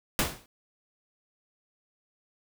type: noise with exponential decay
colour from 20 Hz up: pink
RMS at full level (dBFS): -22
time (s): 0.19-0.46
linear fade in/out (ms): 1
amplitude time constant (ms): 57
effects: none